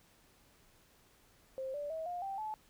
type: tone with pitch steps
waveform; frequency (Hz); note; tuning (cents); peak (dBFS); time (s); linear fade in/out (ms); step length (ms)
sine; 528 / 582.5 / 642.6 / 708.9 / 782 / 862.7; C5 / D5 / E5 / F5 / G5 / A5; +16 / -14 / -44 / +26 / -4 / -34; -37; 1.58-2.54; 0; 160
effects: pink hiss -66 dBFS RMS until 2.69 s